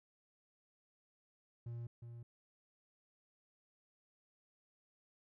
triangle tone with echo, 118 Hz, A#2, 22 cents sharp, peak -40 dBFS, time 1.66-1.87 s, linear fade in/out 5 ms, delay 360 ms, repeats 1, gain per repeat -6 dB, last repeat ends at 2.23 s, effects none

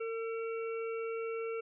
harmonic tone with a mistuned harmonic, 454.2 Hz, A#4, 45 cents flat, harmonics 1 / 3 / 5 / 6, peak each -35 / -45 / -49 / -51 dBFS, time 0-1.61 s, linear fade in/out 10 ms, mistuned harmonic 3, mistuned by -17 cents, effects none

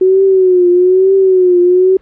sine tone with vibrato, 370 Hz, F#4, in tune, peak -5 dBFS, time 0.01-1.97 s, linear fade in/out 5 ms, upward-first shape triangle, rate 1.1 Hz, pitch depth 89 cents each way, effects pink hiss -49 dBFS RMS until 2.01 s + low-pass 2000 Hz 12 dB/octave

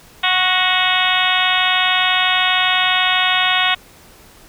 harmonic tone with a mistuned harmonic, 367.8 Hz, F#4, 10 cents flat, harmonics 2 / 3 / 4 / 5 / 6 / 7 / 8 / 9 / 10, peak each -22 / -22 / -22 / -22 / -22 / -22 / -22 / -22 / -22 dBFS, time 0.23-3.75 s, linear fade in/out 10 ms, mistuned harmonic 5, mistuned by +32 cents, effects pink hiss -45 dBFS RMS until 4.48 s

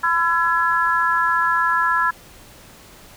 harmonic tone, 336.6 Hz, E4, 36 cents sharp, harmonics 3 / 4 / 5, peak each -20 / -20 / -20 dBFS, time 0.03-2.11 s, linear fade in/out 10 ms, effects pink hiss -45 dBFS RMS until 3.16 s

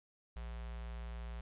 square tone with notch filter, 58.27 Hz, A#1, in tune, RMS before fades -44 dBFS, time 0.36-1.41 s, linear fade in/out 5 ms, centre 280 Hz, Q 0.84, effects resampled to 8000 Hz + 12-bit

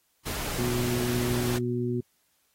pink noise, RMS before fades -33 dBFS, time 0.25-1.59 s, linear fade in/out 20 ms
harmonic tone, 121.7 Hz, B2, 25 cents flat, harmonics 1 / 2 / 3, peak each -30 / -30 / -30 dBFS, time 0.58-2.01 s, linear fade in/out 10 ms
effects white hiss -70 dBFS RMS until 2.54 s + AAC 48 kbps

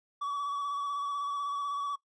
triangle tone with vibrato, 1139 Hz, C#6, 47 cents sharp, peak -29 dBFS, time 0.21-1.96 s, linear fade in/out 10 ms, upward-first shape square, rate 16 Hz, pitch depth 22 cents each way, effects noise-tail reverb RT60 0.1 s tail -19 dB re dry + resampled to 22050 Hz

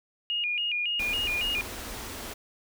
sine tone with vibrato, 2637 Hz, E7, in tune, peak -26 dBFS, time 0.3-1.61 s, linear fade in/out 0 ms, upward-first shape square, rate 3.6 Hz, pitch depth 140 cents each way
pink band-stop noise, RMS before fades -38 dBFS, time 0.99-2.34 s, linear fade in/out 10 ms, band 120 to 200 Hz, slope 96 dB/octave
effects none

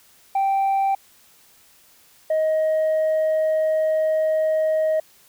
sine tone pair in turn, 782 / 628.5 Hz, G5 / D#5, -4 / +17 cents, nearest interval major third, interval 379 cents, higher first, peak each -15 / -15 dBFS, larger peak neither, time 0.35-0.95 / 2.3-5 s, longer second, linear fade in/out 5 ms, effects tanh soft clip ceiling -16 dBFS + white hiss -54 dBFS RMS until 5.28 s

